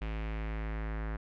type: tone with low-pass filter sweep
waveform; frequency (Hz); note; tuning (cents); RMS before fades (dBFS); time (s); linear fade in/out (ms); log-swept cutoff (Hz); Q
square; 54; A1; -32; -36; 0.01-1.17; 10; 2600 to 1700; 2.3
effects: none